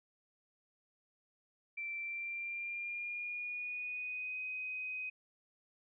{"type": "tone with pitch glide", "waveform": "sine", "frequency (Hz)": [2343, 2511], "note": ["D7", "D#7"], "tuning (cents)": [-5, 15], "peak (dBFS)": -38, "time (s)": [1.77, 5.1], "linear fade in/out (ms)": 10, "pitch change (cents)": 120, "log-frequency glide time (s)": [1.99, 4.4], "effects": []}